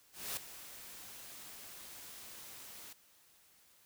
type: noise with ADSR envelope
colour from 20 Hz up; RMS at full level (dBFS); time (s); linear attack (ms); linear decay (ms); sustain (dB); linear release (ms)
white; -38; 0.12-2.93; 250; 3; -13; 4
effects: white hiss -66 dBFS RMS until 3.85 s

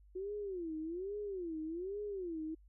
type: tone with vibrato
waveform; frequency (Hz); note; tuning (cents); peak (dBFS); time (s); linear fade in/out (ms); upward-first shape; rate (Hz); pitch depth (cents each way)
sine; 360.8; F#4; -44; -38; 0.15-2.55; 10; sine; 1.2; 250
effects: added 50 Hz sine -59 dBFS peak until 2.68 s

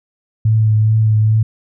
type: tone with vibrato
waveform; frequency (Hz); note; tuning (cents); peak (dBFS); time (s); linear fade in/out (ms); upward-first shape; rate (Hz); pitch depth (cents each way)
sine; 109; A2; -16; -9; 0.45-1.43; 5; triangle; 2.4; 24
effects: none

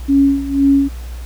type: tone with tremolo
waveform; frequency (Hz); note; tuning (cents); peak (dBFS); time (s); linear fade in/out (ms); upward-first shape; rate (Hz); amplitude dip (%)
sine; 277.2; C#4; 0; -7; 0.08-0.89; 20; sine; 2; 80
effects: added 60 Hz sine -25 dBFS peak until 1.25 s + pink hiss -41 dBFS RMS until 1.25 s

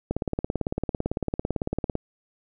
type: click train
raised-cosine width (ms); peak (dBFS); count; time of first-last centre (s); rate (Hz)
2; -12; 34; 0.11-1.954; 17.9
effects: none

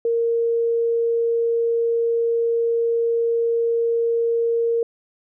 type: tone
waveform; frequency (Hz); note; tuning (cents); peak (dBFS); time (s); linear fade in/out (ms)
sine; 464; A#4; -8; -17; 0.05-4.83; 2
effects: none

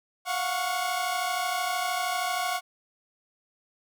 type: tone cluster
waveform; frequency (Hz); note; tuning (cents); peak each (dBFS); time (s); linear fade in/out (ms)
sawtooth; 698 / 731 / 1110; F5 / F#5 / C#6; -1 / -21 / +2; -29 / -26 / -28; 0.25-2.61; 50
effects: none

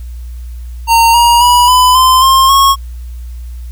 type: tone with pitch steps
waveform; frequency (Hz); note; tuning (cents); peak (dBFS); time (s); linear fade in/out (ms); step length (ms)
square; 920 / 947 / 974.7 / 1003.3 / 1032.7 / 1062.9 / 1094.1; A#5 / A#5 / B5 / B5 / C6 / C6 / C#6; -23 / +27 / -23 / +27 / -23 / +27 / -23; -5; 0.87-2.76; 50; 270
effects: added 60 Hz sine -22 dBFS peak until 3.71 s + white hiss -47 dBFS RMS until 3.71 s

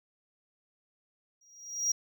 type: tone with exponential growth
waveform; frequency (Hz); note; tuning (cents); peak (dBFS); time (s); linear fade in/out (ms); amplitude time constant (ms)
triangle; 5710; F8; +37; -22; 1.41-1.92; 5; 110
effects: none

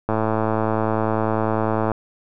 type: click train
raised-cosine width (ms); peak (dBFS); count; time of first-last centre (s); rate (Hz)
1; -7; 202; 0.09-1.917; 110
effects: none

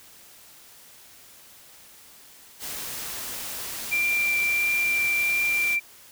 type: noise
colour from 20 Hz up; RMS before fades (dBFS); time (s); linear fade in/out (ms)
white; -34; 2.59-5.78; 50
type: tone with vibrato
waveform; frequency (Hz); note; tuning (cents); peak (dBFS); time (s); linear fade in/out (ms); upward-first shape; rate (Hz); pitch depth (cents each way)
sine; 2365; D7; +12; -21; 3.91-5.8; 20; triangle; 1.5; 9
effects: white hiss -50 dBFS RMS until 6.11 s

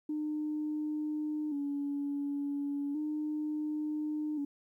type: tone with vibrato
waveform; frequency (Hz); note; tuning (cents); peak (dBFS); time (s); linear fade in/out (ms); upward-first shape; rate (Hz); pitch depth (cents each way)
sine; 293.7; D4; 0; -31; 0.09-4.45; 5; square; 0.35; 55
effects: tanh soft clip ceiling -27 dBFS + 12-bit

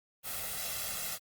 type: noise with comb filter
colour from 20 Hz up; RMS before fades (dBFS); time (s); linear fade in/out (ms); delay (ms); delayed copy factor
white; -37; 0.23-1.19; 50; 1.5; +0.7
effects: Opus 32 kbps

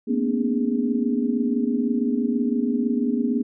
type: tone cluster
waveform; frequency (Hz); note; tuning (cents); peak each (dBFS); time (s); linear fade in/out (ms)
sine; 224 / 241.9 / 268 / 297.3 / 411.8; A3 / B3 / C4 / D4 / G#4; +31 / -36 / +42 / +21 / -15; -28 / -22 / -27 / -29 / -30; 0.07-3.43; 20
effects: none

